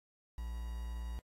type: tone with quantisation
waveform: triangle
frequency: 58.27 Hz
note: A#1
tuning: in tune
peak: -36 dBFS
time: 0.38-1.19 s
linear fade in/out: 0 ms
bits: 9
effects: AAC 48 kbps